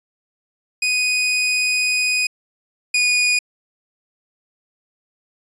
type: tone pair in turn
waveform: sawtooth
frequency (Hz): 2489 / 2462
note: D#7 / D#7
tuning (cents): 0 / -19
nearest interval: unison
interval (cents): 19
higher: first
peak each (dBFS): -13 / -11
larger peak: second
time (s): 0.82-2.27 / 2.94-3.39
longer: first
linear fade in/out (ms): 5
effects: resampled to 22050 Hz